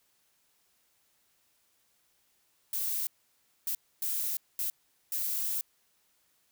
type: noise bursts at uneven times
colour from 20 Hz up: violet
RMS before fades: -32 dBFS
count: 5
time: 2.73-3.07 / 3.67-3.75 / 4.02-4.37 / 4.59-4.7 / 5.12-5.61 s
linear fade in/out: 2 ms
effects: white hiss -71 dBFS RMS until 6.51 s